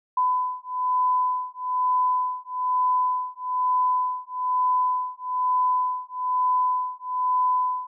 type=beating tone pair; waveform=sine; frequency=1004 / 1005.1 Hz; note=B5 / B5; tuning=+28 / +30 cents; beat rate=1.1 Hz; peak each=-24 dBFS; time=0.17-7.87 s; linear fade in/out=5 ms; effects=none